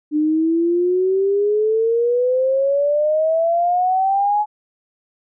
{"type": "exponential sweep", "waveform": "sine", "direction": "up", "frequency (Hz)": [298.2, 849], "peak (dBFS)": -14, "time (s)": [0.11, 4.46], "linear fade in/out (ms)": 50, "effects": []}